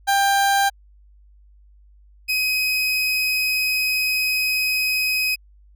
30% pulse tone pair in turn, 793 / 2523 Hz, G5 / D#7, +20 / +23 cents, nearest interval octave + minor sixth, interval 2003 cents, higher second, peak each -13 / -16 dBFS, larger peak first, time 0.07-0.7 / 2.28-5.36 s, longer second, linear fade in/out 20 ms, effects added 50 Hz sine -48 dBFS peak until 5.75 s

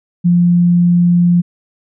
sine tone, 174.61 Hz, F3, in tune, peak -7 dBFS, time 0.24-1.42 s, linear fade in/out 20 ms, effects none

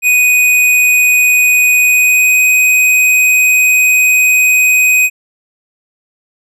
square tone with pitch glide, 2489 to 2505 Hz, D#7 to D#7, 0 to +11 cents, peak -7 dBFS, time 0.02-5.1 s, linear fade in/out 50 ms, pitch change +11 cents, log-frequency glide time 1.79-2.42 s, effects none

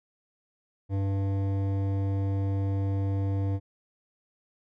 sine tone with hard clipping, 98 Hz, G2, in tune, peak -27 dBFS, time 0.89-3.6 s, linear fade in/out 50 ms, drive 13 dB, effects none

